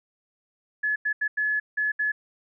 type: tone bursts at uneven times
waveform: sine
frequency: 1708 Hz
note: G#6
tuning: 48 cents sharp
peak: -22 dBFS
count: 6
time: 0.83-0.96 / 1.05-1.13 / 1.21-1.28 / 1.37-1.6 / 1.77-1.92 / 1.99-2.12 s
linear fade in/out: 10 ms
effects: none